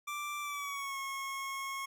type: tone with pitch glide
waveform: 25% pulse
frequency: 1174.7 to 1089.7 Hz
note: D6 to C#6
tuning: 0 to -30 cents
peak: -33 dBFS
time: 0.07-1.86 s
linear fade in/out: 10 ms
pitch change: -130 cents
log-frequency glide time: 0.41-0.97 s
effects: none